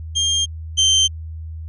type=tone pair in turn; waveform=30% pulse; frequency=3202 / 3125 Hz; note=G7 / G7; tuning=+36 / -6 cents; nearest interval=unison; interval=42 cents; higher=first; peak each=-13 / -9 dBFS; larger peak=second; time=0.15-0.46 / 0.77-1.08 s; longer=neither; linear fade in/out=20 ms; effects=added 80 Hz sine -28 dBFS peak until 1.68 s + resampled to 24000 Hz